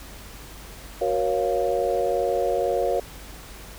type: chord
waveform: sine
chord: Gb major seventh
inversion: none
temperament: equal with one note detuned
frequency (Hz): 370 / 472.4 / 554.4 / 698.5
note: Gb4 / Bb4 / Db5 / F5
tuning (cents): 0 / +23 / 0 / 0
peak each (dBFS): -28 / -25 / -25 / -27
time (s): 1.01-3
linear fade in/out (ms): 5
effects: added 50 Hz sine -43 dBFS peak until 3.78 s + pink hiss -43 dBFS RMS until 3.78 s